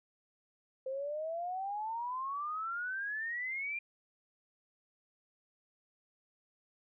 sine exponential sweep, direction up, 518 to 2407 Hz, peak -35 dBFS, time 0.86-3.79 s, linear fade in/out 5 ms, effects none

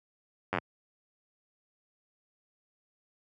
slowing click train, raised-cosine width 0.5 ms, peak -14 dBFS, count 6, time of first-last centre 0.53-0.585 s, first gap 10 ms, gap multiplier 1.05, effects high-pass 100 Hz 12 dB/octave

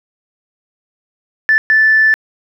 sine tone bursts at uneven times, 1756 Hz, A6, 4 cents flat, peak -6 dBFS, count 2, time 1.49-1.58 / 1.7-2.14 s, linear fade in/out 0 ms, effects tanh soft clip ceiling -2 dBFS + 8-bit

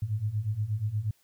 sine beating tone pair, 101.6 / 110 Hz, G#2 / A2, -38 / 0 cents, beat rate 8.4 Hz, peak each -32 / -29 dBFS, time 0.02-1.11 s, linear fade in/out 5 ms, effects white hiss -67 dBFS RMS until 1.23 s

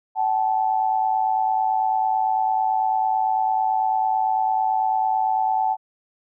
sine tone pair together, 759 / 868 Hz, F#5 / A5, +44 / -24 cents, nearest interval major second, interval 232 cents, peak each -21 dBFS, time 0.15-5.77 s, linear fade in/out 50 ms, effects none

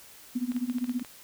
sine tone with tremolo, 246.9 Hz, B3, in tune, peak -24 dBFS, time 0.35-1.03 s, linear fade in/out 10 ms, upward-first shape sine, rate 15 Hz, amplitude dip 90%
clicks, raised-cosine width 0.3 ms, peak -28 dBFS, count 8, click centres 0.519 / 0.565 / 0.698 / 0.784 / 0.843 / 0.895 / 0.996 / 1.048 s
effects white hiss -51 dBFS RMS until 1.23 s

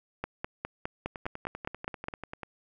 two click trains, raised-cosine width 0.5 ms, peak -17 / -23 dBFS, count 10 / 15, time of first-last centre 0.24-2.084 / 1.06-2.433 s, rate 4.88 / 10.2 Hz, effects none

